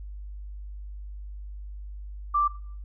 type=tone; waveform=sine; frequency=1174.7 Hz; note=D6; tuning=in tune; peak=-20 dBFS; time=2.34-2.48 s; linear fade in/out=10 ms; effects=noise-tail reverb RT60 0.6 s tail -20 dB re dry + added 50 Hz sine -36 dBFS peak until 2.84 s